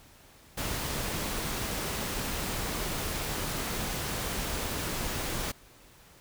pink noise, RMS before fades -33 dBFS, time 0.57-5.52 s, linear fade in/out 10 ms, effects pink hiss -56 dBFS RMS until 6.2 s

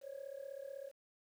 sine tone with amplitude modulation, 550 Hz, C#5, 14 cents flat, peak -39 dBFS, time 0.01-0.92 s, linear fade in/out 50 ms, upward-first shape sine, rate 36 Hz, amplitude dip 90%, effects tanh soft clip ceiling -40 dBFS + 11-bit

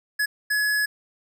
square tone bursts at uneven times, 1694 Hz, G#6, 34 cents sharp, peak -21 dBFS, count 2, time 0.19-0.26 / 0.5-0.86 s, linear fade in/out 10 ms, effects none

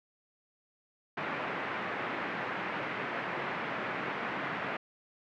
white band-pass noise, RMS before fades -36 dBFS, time 1.17-4.77 s, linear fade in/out 5 ms, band 130 to 2100 Hz, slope 24 dB/octave, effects none

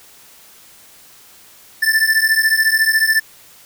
square beating tone pair, 1760 / 1774 Hz, A6 / A6, 0 / +14 cents, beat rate 14 Hz, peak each -16 dBFS, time 1.82-3.2 s, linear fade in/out 10 ms, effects white hiss -45 dBFS RMS until 3.65 s

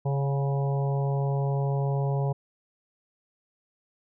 harmonic tone with a mistuned harmonic, 138.5 Hz, C#3, 1 cent flat, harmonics 1 / 3 / 4 / 5 / 6 / 7, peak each -24 / -34 / -36 / -38 / -40 / -41 dBFS, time 0.05-2.33 s, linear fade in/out 10 ms, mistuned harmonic 5, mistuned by +30 cents, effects none

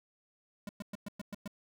square tone bursts, 203.6 Hz, G#3, 34 cents flat, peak -39 dBFS, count 7, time 0.67-1.477 s, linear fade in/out 2 ms, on 21 ms, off 110 ms, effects none

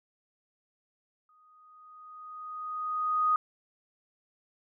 sine tone with exponential growth, 1244.5 Hz, D#6, in tune, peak -21 dBFS, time 1.29-3.36 s, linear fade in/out 2 ms, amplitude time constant 450 ms, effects none

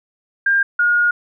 sine tone pair in turn, 1600 / 1433.5 Hz, G6 / F6, +35 / +45 cents, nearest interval major second, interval 190 cents, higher first, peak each -12 dBFS, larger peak neither, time 0.46-0.63 / 0.79-1.11 s, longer second, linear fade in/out 5 ms, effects none

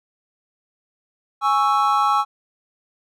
triangle chord, C# minor, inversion second, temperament equal, 830.6 / 1108.7 / 1318.5 Hz, G#5 / C#6 / E6, 0 / 0 / 0 cents, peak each -18 dBFS, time 1.41-2.25 s, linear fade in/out 50 ms, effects none

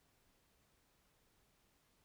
silence, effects pink hiss -75 dBFS RMS until 2.04 s

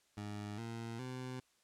20% pulse tone with pitch steps, 103.83 / 115.21 / 127.83 Hz, G#2 / A#2 / C3, 0 / -20 / -40 cents, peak -37 dBFS, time 0.17-1.4 s, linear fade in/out 5 ms, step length 410 ms, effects white hiss -73 dBFS RMS until 1.63 s + low-pass 9000 Hz 12 dB/octave

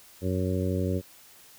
harmonic tone, 92.5 Hz, F#2, in tune, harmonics 1 / 2 / 3 / 4 / 5 / 6, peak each -28 / -31 / -33 / -34 / -35 / -36 dBFS, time 0.21-1.02 s, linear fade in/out 50 ms, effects white hiss -53 dBFS RMS until 1.58 s

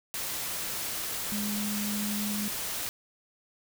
sine tone in noise, 207.7 Hz, G#3, in tune, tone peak -31 dBFS, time 1.32-2.48 s, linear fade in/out 0 ms, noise white, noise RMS -34 dBFS, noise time 0.14-2.89 s, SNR 0 dB, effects none

